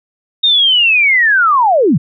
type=linear sweep; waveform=sine; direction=down; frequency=3729 to 116 Hz; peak=-7 dBFS; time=0.43-1.98 s; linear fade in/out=10 ms; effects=none